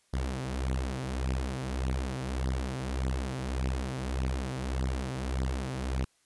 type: beating tone pair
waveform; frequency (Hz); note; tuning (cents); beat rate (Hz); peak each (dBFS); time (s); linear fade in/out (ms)
sawtooth; 64.2 / 65.9; C2 / C2; -32 / +13; 1.7; -29 / -29; 0.13-6.05; 10
effects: white hiss -69 dBFS RMS until 6.25 s + resampled to 24000 Hz